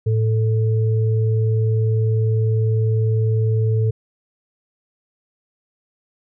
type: tone pair together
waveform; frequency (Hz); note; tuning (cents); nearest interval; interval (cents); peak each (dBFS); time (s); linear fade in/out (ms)
sine; 110 / 440; A2 / A4; 0 / 0; 2 octaves; 2400; -15 / -25; 0.06-3.91; 10
effects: none